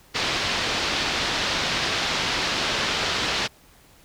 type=low-pass noise; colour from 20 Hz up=white; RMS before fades=-25 dBFS; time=0.14-3.48 s; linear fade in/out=20 ms; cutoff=4700 Hz; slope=24 dB/octave; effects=pink hiss -54 dBFS RMS until 4.04 s